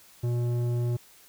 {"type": "tone with low-pass filter", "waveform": "square", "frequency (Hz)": 120.4, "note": "B2", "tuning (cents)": -44, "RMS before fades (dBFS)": -27, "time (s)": [0.23, 0.97], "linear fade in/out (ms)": 10, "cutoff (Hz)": 450, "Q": 0.7, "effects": ["white hiss -55 dBFS RMS until 1.28 s"]}